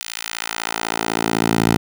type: tone with high-pass filter sweep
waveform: 10% pulse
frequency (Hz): 56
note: A1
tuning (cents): +31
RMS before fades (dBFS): -21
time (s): 0.01-1.77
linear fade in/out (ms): 0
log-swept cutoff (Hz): 3200 to 120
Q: 0.71
effects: none